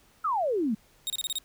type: exponential sweep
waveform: sine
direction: down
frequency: 1363 to 201.2 Hz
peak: -24 dBFS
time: 0.24-0.75 s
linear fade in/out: 10 ms
type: tone bursts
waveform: sawtooth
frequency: 3741 Hz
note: A#7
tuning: 5 cents sharp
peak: -25 dBFS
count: 6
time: 1.07-1.384 s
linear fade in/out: 0 ms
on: 29 ms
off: 28 ms
effects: pink hiss -61 dBFS RMS until 1.44 s